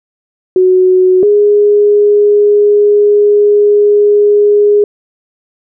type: tone pair in turn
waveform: sine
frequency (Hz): 370 / 413.4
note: F#4 / G#4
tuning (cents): 0 / -8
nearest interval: major second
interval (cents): 192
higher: second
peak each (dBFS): -4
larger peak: neither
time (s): 0.56-1.23 / 1.23-4.84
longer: second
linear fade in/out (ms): 2
effects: none